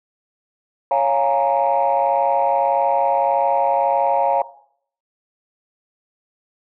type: chord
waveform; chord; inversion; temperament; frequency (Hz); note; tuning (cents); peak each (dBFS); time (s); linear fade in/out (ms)
sine; Bb minor seventh; first; equal; 554.4 / 698.5 / 830.6 / 932.3; Db5 / F5 / Ab5 / Bb5; 0 / 0 / 0 / 0; -19; 0.91-4.42; 2
effects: noise-tail reverb RT60 0.6 s tail -17 dB re dry + tanh soft clip ceiling -8 dBFS